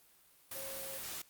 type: tone in noise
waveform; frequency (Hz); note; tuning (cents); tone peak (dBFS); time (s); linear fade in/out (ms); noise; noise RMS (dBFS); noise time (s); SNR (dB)
sine; 540; C#5; -45; -47; 0.55-0.98; 5; white; -43; 0.51-1.22; -7
effects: white hiss -65 dBFS RMS until 1.29 s + Opus 32 kbps